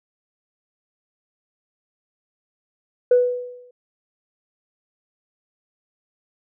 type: tone with exponential decay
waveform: sine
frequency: 493.4 Hz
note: B4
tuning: 2 cents flat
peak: -8 dBFS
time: 3.11-3.71 s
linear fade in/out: 5 ms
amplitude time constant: 130 ms
effects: tanh soft clip ceiling -7 dBFS